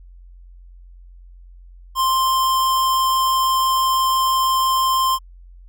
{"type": "tone", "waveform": "square", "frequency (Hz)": 1049, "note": "C6", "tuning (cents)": 4, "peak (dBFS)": -16, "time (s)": [1.95, 5.19], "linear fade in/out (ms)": 50, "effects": ["added 44 Hz sine -40 dBFS peak until 5.68 s"]}